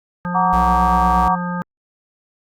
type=harmonic tone; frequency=176.8 Hz; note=F3; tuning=22 cents sharp; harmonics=1 / 3 / 5 / 7 / 9; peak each=-22 / -33 / -29 / -29 / -32 dBFS; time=0.25-1.62 s; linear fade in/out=0 ms
type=chord; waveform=sine; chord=Gb augmented; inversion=none; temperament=equal with one note detuned; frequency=740 / 932.3 / 1149.8 Hz; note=Gb5 / Bb5 / D6; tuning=0 / 0 / -37 cents; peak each=-18 dBFS; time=0.34-1.36 s; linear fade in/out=20 ms
type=tone; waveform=square; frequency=61.74 Hz; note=B1; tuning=in tune; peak=-21 dBFS; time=0.53-1.28 s; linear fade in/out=0 ms
effects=Opus 48 kbps